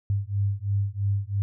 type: beating tone pair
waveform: sine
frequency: 98.7 / 101.7 Hz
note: G2 / G#2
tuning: +12 / -36 cents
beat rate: 3 Hz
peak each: -26 dBFS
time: 0.1-1.42 s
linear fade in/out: 0 ms
effects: none